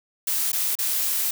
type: noise with dropouts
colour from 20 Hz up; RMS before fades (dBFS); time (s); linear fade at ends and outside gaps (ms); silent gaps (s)
blue; -24; 0.27-1.31; 5; 0.519-0.529 / 0.754-0.787
effects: none